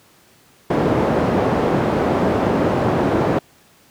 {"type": "low-pass noise", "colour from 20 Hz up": "white", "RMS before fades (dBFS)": -17, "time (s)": [0.7, 3.39], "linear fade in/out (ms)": 5, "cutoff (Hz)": 560, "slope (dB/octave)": 12, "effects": ["pink hiss -52 dBFS RMS until 3.9 s", "high-pass 100 Hz 12 dB/octave"]}